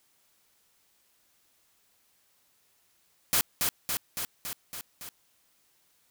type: noise with echo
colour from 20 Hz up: white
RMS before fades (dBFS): -24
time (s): 3.33-3.41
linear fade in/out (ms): 0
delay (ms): 280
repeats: 6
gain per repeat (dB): -3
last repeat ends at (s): 5.09
effects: white hiss -68 dBFS RMS until 6.1 s